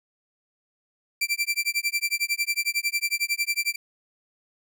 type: tone with tremolo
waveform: sawtooth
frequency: 2349 Hz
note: D7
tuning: in tune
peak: -17 dBFS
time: 1.21-3.76 s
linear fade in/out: 5 ms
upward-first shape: sine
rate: 11 Hz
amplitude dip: 100%
effects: none

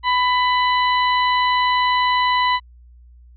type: harmonic tone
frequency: 996 Hz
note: B5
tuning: 14 cents sharp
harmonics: 1 / 2 / 3 / 4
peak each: -16 / -22 / -26 / -28 dBFS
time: 0.03-2.6 s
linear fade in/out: 50 ms
effects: added 60 Hz sine -43 dBFS peak until 3.36 s

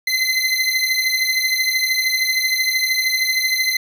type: beating tone pair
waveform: 25% pulse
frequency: 2045 / 2058 Hz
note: C7 / C7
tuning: -40 / -29 cents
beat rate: 13 Hz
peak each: -16 / -16 dBFS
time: 0.07-3.77 s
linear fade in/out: 5 ms
effects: none

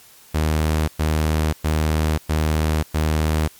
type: tone bursts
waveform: sawtooth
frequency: 77.78 Hz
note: D#2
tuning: in tune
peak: -13 dBFS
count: 5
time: 0.34-3.48 s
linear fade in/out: 10 ms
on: 540 ms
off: 110 ms
effects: white hiss -48 dBFS RMS until 3.59 s + MP3 96 kbps

